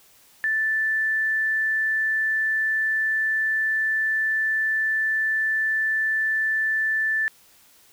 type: tone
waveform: sine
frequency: 1760 Hz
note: A6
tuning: in tune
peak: -20 dBFS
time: 0.44-7.28 s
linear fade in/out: 0 ms
effects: white hiss -55 dBFS RMS until 7.92 s